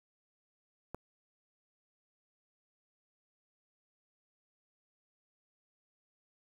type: click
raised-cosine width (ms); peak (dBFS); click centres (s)
1; -26; 0.946
effects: 9-bit